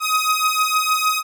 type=beating tone pair; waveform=sawtooth; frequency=1257 / 1263.5 Hz; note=D#6 / D#6; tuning=+17 / +26 cents; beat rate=6.5 Hz; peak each=-16 dBFS; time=0-1.23 s; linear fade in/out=50 ms; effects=none